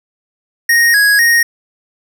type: tone with vibrato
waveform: square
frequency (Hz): 1760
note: A6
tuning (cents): 0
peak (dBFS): -8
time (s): 0.69-1.43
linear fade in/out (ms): 5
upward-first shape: square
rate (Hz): 2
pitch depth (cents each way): 100
effects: none